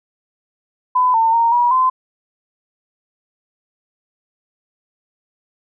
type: tone with pitch steps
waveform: sine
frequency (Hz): 1005 / 903 / 926 / 964 / 1029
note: B5 / A5 / A#5 / B5 / C6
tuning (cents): +30 / +45 / -12 / -42 / -29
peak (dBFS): -11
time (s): 0.95-1.9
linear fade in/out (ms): 10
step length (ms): 190
effects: none